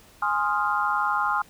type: chord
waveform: sine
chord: F minor seventh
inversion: first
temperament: equal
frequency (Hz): 830.6 / 1046.5 / 1244.5 / 1396.9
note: Ab5 / C6 / Eb6 / F6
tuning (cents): 0 / 0 / 0 / 0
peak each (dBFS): -27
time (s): 0.22-1.42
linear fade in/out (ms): 5
effects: pink hiss -53 dBFS RMS until 1.49 s